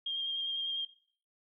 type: tone with vibrato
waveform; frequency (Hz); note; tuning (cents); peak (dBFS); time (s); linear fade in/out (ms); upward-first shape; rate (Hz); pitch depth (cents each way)
sine; 3212; G7; +41; -32; 0.06-0.85; 5; square; 10; 13
effects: noise-tail reverb RT60 0.5 s tail -17 dB re dry

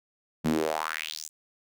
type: tone with high-pass filter sweep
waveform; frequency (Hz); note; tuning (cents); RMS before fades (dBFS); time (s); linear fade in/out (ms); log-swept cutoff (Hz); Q
sawtooth; 78.3; D#2; +11; -30; 0.44-1.29; 20; 180 to 7900; 3.8
effects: none

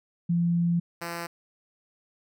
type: tone pair in turn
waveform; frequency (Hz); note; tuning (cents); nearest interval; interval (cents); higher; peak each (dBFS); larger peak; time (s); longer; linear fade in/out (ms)
sine / 5% pulse; 171.3 / 170.22; F3 / F3; -33 / -44; unison; 11; first; -21; neither; 0.29-0.8 / 1.01-1.27; first; 10
effects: none

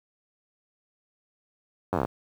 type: slowing click train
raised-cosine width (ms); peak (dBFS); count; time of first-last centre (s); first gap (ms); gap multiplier
1; -11; 10; 1.93-2.05; 10; 1.07
effects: high-pass 80 Hz 12 dB/octave + 8-bit

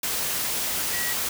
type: tone in noise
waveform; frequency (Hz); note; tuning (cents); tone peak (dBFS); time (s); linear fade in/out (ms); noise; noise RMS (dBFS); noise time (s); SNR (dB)
sine; 1925; B6; -45; -30; 0.93-1.13; 5; white; -27; 0.03-1.29; -6
effects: none

